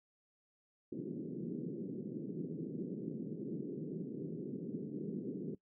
pink band-pass noise, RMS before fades -42 dBFS, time 0.92-5.55 s, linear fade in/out 5 ms, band 150 to 420 Hz, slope 48 dB/octave, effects noise-tail reverb RT60 0.1 s tail -20 dB re dry

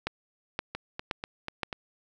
two click trains, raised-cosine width 0.3 ms, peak -13 / -18 dBFS, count 4 / 5, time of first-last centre 0.07-1.633 / 0.75-1.728 s, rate 1.92 / 4.09 Hz, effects none

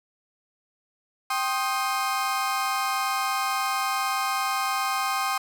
35% pulse chord, C minor, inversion second, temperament equal with one note detuned, 784 / 1061.7 / 1244.5 Hz, G5 / C6 / Eb6, 0 / +25 / 0 cents, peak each -27 dBFS, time 1.3-5.38 s, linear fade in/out 5 ms, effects none

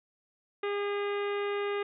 harmonic tone with a mistuned harmonic, 406.4 Hz, G#4, 38 cents flat, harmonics 1 / 2 / 3 / 4 / 5 / 6 / 7 / 8 / 9, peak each -30 / -42 / -39 / -44 / -42 / -46 / -48 / -55 / -53 dBFS, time 0.63-1.83 s, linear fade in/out 5 ms, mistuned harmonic 6, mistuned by +16 cents, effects none

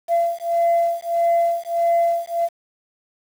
sine beating tone pair, 680 / 681.6 Hz, F5 / F5, -46 / -42 cents, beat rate 1.6 Hz, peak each -18 dBFS, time 0.08-2.49 s, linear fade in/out 50 ms, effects tanh soft clip ceiling -12 dBFS + 7-bit

